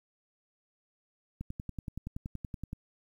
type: click train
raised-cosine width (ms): 5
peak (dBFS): -25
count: 15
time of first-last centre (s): 1.41-2.731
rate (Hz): 10.6
effects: 10-bit